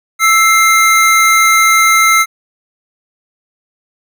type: tone pair together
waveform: square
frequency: 1318.5 / 2104 Hz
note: E6 / C7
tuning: 0 / +9 cents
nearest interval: minor sixth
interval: 809 cents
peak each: -10 dBFS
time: 0.19-2.26 s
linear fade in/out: 50 ms
effects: none